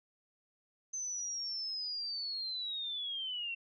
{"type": "linear sweep", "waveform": "sine", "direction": "down", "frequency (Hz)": [6200, 2696], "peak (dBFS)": -36, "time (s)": [0.93, 3.55], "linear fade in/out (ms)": 10, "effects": []}